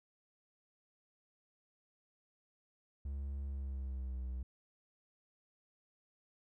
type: tone with pitch glide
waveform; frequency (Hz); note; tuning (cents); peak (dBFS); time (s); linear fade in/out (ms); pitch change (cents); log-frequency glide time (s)
triangle; 69.3 to 63.18; C#2 to B1; 0 to +40; -36; 3.05-4.43; 5; -160; 3.46-4.22
effects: none